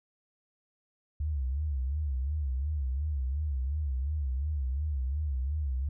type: tone with vibrato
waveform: sine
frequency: 70.1 Hz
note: C#2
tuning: 20 cents sharp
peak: -28 dBFS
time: 1.2-5.89 s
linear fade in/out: 5 ms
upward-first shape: sine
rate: 2.8 Hz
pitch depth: 170 cents each way
effects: none